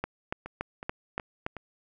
two click trains, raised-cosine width 0.5 ms, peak -15 / -24 dBFS, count 6 / 4, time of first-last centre 0.04-1.465 / 0.46-1.567 s, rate 3.51 / 2.71 Hz, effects none

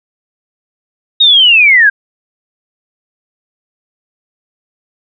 sine linear sweep, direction down, 3779 to 1563 Hz, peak -3 dBFS, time 1.2-1.9 s, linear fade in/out 10 ms, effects none

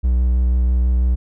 triangle tone with vibrato, 61.74 Hz, B1, in tune, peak -11 dBFS, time 0.03-1.16 s, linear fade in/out 20 ms, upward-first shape square, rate 6.1 Hz, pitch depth 14 cents each way, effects none

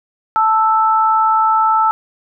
sine tone pair together, 880 / 1318.5 Hz, A5 / E6, 0 / 0 cents, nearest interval perfect fifth, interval 700 cents, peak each -13 dBFS, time 0.36-1.91 s, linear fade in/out 0 ms, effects none

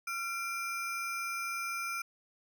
square ring-modulated tone, 1869 Hz, A#6, 4 cents sharp, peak -32 dBFS, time 0.07-2.02 s, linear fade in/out 5 ms, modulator 502 Hz, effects none

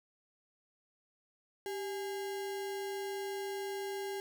sine tone with sample-and-hold, 392 Hz, G4, in tune, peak -36 dBFS, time 1.66-4.2 s, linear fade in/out 0 ms, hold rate 1225 Hz, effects none

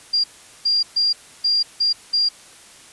sine tone bursts at uneven times, 4783 Hz, D8, 31 cents sharp, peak -15 dBFS, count 6, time 0.13-0.24 / 0.65-0.83 / 0.96-1.13 / 1.44-1.63 / 1.8-1.93 / 2.13-2.29 s, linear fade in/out 10 ms, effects white hiss -45 dBFS RMS until 2.92 s + resampled to 24000 Hz

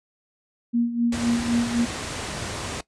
sine tone with tremolo, 236.2 Hz, A#3, 23 cents sharp, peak -17 dBFS, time 0.73-1.86 s, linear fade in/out 20 ms, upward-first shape sine, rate 3.9 Hz, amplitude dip 70%
pink low-pass noise, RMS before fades -31 dBFS, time 1.12-2.81 s, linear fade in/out 5 ms, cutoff 9500 Hz, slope 48 dB/octave
effects noise-tail reverb RT60 0.1 s tail -19 dB re dry + high-pass 60 Hz 12 dB/octave

